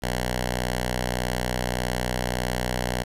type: tone with notch filter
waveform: 5% pulse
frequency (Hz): 61.7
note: B1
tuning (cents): -1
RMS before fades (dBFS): -27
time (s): 0.02-3.04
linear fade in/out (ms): 20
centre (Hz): 330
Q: 1.1
effects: resampled to 32000 Hz + 8-bit